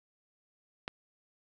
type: click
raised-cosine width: 0.3 ms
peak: -19 dBFS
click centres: 0.879 s
effects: none